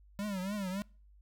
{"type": "tone with vibrato", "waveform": "square", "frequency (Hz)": 196, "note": "G3", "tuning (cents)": 0, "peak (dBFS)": -35, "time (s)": [0.19, 0.82], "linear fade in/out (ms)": 0, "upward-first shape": "triangle", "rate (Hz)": 3.5, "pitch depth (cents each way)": 150, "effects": ["noise-tail reverb RT60 0.4 s tail -25 dB re dry", "added 50 Hz sine -57 dBFS peak until 1.21 s"]}